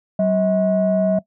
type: tone pair together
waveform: sine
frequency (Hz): 190 / 639.5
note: F#3 / D#5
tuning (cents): +46 / +47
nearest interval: octave + major sixth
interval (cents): 2101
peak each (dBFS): -17 / -16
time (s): 0.19-1.19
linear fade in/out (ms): 5
effects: noise-tail reverb RT60 0.1 s tail -18 dB re dry + tanh soft clip ceiling -9 dBFS